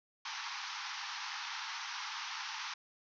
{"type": "band-pass noise", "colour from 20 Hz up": "pink", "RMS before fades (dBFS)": -42, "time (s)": [0.25, 2.74], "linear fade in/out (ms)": 5, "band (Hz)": [820, 6100], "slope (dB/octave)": 96, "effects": []}